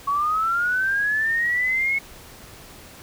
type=linear sweep; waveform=sine; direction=up; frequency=1108.7 to 2200 Hz; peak=-19 dBFS; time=0.07-1.99 s; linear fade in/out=10 ms; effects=pink hiss -44 dBFS RMS until 3.02 s